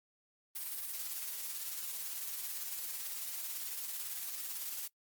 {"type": "noise with tremolo", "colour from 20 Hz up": "blue", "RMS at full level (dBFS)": -39, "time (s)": [0.55, 4.88], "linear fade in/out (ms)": 10, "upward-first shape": "sine", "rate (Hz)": 18, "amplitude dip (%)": 40, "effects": ["noise-tail reverb RT60 0.1 s tail -21 dB re dry", "Opus 32 kbps"]}